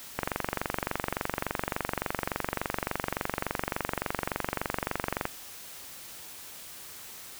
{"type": "click train", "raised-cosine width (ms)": 0.5, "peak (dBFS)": -12, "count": 120, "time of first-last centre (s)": [0.19, 5.254], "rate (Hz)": 23.5, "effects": ["white hiss -45 dBFS RMS until 7.39 s"]}